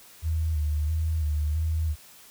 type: tone with vibrato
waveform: sine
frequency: 77.5 Hz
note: D#2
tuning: 6 cents flat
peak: -23 dBFS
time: 0.22-1.96 s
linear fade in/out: 50 ms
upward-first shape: square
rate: 1.5 Hz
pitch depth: 52 cents each way
effects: white hiss -51 dBFS RMS until 2.3 s